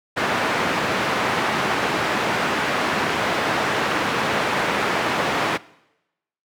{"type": "band-pass noise", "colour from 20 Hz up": "white", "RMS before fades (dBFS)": -22, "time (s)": [0.16, 5.58], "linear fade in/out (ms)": 20, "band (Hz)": [140, 1700], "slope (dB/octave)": 12, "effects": ["noise-tail reverb RT60 0.9 s tail -21 dB re dry"]}